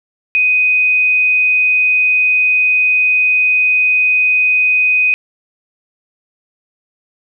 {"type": "tone", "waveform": "sine", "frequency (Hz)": 2500, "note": "D#7", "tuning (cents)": 8, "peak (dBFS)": -9, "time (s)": [0.35, 5.14], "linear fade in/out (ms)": 0, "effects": []}